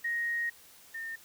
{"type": "tone pair in turn", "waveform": "sine", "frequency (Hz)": [1873, 1818.6], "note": ["A#6", "A#6"], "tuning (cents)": [8, -43], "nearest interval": "minor second", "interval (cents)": 51, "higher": "first", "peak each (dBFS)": [-29, -36], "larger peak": "first", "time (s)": [[0.04, 0.5], [0.94, 1.16]], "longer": "first", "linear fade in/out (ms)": 10, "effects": ["white hiss -56 dBFS RMS until 1.24 s"]}